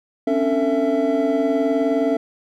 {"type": "tone cluster", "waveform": "triangle", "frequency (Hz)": [266.8, 286.2, 450.4, 665], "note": ["C4", "D4", "A4", "E5"], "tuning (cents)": [34, -45, 40, 15], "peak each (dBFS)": -20, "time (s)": [0.27, 2.17], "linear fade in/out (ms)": 5, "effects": ["tanh soft clip ceiling -4 dBFS"]}